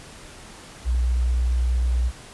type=tone with vibrato; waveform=sine; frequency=61.2 Hz; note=B1; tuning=15 cents flat; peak=-18 dBFS; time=0.84-2.12 s; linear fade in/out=50 ms; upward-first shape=triangle; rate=9.1 Hz; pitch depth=11 cents each way; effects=pink hiss -43 dBFS RMS until 2.33 s + resampled to 24000 Hz